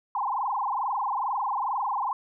sine tone with frequency modulation, 932.3 Hz, A#5, in tune, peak -25 dBFS, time 0.15-2.13 s, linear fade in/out 2 ms, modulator 22.3 Hz, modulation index 6.3, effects none

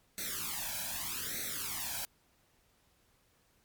white noise with flanger, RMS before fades -38 dBFS, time 0.18-2.05 s, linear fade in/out 0 ms, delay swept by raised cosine 0.49 to 1.27 ms, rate 0.82 Hz, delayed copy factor +0.95, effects pink hiss -70 dBFS RMS until 3.64 s + MP3 96 kbps

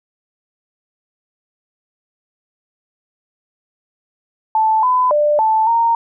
sine tone with pitch steps, 877 / 1006 / 594 / 878 / 925 Hz, A5 / B5 / D5 / A5 / A#5, -6 / +32 / +20 / -4 / -14 cents, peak -11 dBFS, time 4.55-5.95 s, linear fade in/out 2 ms, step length 280 ms, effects none

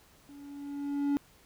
triangle tone with level ramp, 284.3 Hz, C#4, 44 cents sharp, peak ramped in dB -46 to -22 dBFS, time 0.29-1.17 s, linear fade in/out 0 ms, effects pink hiss -61 dBFS RMS until 1.45 s

